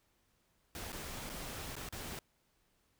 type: noise with dropouts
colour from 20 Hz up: pink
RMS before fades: -44 dBFS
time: 0.75-2.19 s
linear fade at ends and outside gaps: 1 ms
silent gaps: 0.921-0.928 / 1.293-1.298 / 1.755-1.765 / 1.889-1.925 s
effects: pink hiss -75 dBFS RMS until 2.99 s